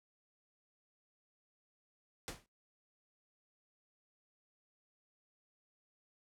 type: noise with exponential decay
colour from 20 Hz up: pink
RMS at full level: -39 dBFS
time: 2.28-2.46 s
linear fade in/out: 0 ms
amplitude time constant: 39 ms
effects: noise-tail reverb RT60 0.2 s tail -21 dB re dry + low-pass 11000 Hz 12 dB/octave